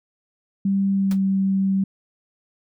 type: tone with pitch glide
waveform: sine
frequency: 196 to 193.3 Hz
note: G3 to G3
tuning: 0 to -24 cents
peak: -17 dBFS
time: 0.65-1.84 s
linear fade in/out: 5 ms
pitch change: -24 cents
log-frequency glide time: 0.93-1.16 s
type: noise with exponential decay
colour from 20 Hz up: pink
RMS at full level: -31 dBFS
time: 1.11-1.19 s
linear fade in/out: 2 ms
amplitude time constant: 17 ms
effects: none